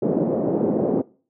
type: band-pass noise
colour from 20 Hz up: white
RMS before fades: -21 dBFS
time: 0.02-1.02 s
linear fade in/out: 10 ms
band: 160 to 490 Hz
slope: 24 dB/octave
effects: noise-tail reverb RT60 0.4 s tail -21 dB re dry